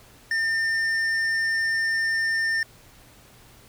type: tone with hard clipping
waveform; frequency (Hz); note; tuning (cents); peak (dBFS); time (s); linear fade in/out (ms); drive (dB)
sine; 1805; A6; +44; -23; 0.31-2.63; 2; 7
effects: added 118 Hz sine -58 dBFS peak until 3.68 s + pink hiss -52 dBFS RMS until 3.68 s